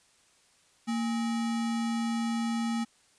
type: tone with sample-and-hold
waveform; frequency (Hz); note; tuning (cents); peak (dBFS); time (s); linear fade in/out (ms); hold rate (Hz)
sine; 230; A#3; -23; -27; 0.87-2.85; 20; 1050
effects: white hiss -64 dBFS RMS until 3.18 s + resampled to 22050 Hz